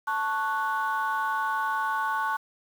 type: chord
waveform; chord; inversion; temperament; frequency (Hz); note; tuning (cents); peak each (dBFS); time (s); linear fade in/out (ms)
sine; F# minor; first; equal; 880 / 1108.7 / 1480; A5 / C#6 / F#6; 0 / 0 / 0; -28 / -28 / -29; 0.07-2.37; 10
effects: tanh soft clip ceiling -19 dBFS + 8-bit